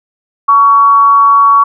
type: tone with frequency modulation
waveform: sine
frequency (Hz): 1125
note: C#6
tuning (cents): +25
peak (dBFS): -3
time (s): 0.48-1.64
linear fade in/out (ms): 10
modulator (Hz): 227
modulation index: 0.29
effects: none